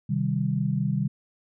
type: chord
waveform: sine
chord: C minor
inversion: none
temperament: equal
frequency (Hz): 130.81 / 155.56 / 196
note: C3 / Eb3 / G3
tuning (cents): 0 / 0 / 0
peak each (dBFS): -27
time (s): 0.09-1.08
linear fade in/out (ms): 10
effects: none